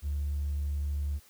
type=tone; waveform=triangle; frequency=72.1 Hz; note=D2; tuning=31 cents flat; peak=-25 dBFS; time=0.02-1.2 s; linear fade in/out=50 ms; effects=tanh soft clip ceiling -26 dBFS + white hiss -59 dBFS RMS until 1.29 s